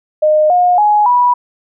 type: tone with pitch steps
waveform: sine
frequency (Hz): 613 / 716.5 / 837.4 / 978.7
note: D#5 / F5 / G#5 / B5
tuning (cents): -26 / +44 / +14 / -16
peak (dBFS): -7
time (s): 0.22-1.34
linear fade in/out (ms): 10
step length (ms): 280
effects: none